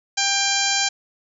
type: harmonic tone with a mistuned harmonic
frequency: 793 Hz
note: G5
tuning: 20 cents sharp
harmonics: 1 / 2 / 3 / 4 / 5 / 6 / 7 / 8 / 9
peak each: -27 / -27 / -27 / -27 / -27 / -27 / -27 / -27 / -27 dBFS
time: 0.17-0.89 s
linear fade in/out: 10 ms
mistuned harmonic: 5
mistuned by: +34 cents
effects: none